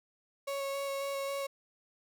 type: tone with vibrato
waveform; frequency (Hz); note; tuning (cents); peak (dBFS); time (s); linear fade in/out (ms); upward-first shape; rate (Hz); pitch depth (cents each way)
35% pulse; 553; C#5; -4; -32; 0.47-1.47; 10; square; 3.7; 9
effects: none